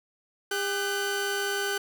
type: tone pair together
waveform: sawtooth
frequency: 401.3 / 1515.1 Hz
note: G4 / F#6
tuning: +41 / +41 cents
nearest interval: octave + major seventh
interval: 2300 cents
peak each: -26 dBFS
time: 0.51-1.78 s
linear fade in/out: 5 ms
effects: none